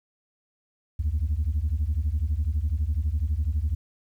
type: beating tone pair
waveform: sine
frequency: 69.7 / 81.7 Hz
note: C#2 / E2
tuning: +10 / -15 cents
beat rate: 12 Hz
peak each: -24 dBFS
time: 0.99-3.75 s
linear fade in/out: 10 ms
effects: tanh soft clip ceiling -19 dBFS + 10-bit